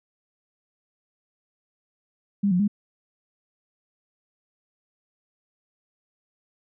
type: tone with pitch steps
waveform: sine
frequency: 200.9 / 179 / 205.5 Hz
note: G3 / F3 / G#3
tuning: +43 / +43 / -18 cents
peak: -18 dBFS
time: 2.43-2.679 s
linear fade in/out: 10 ms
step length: 83 ms
effects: none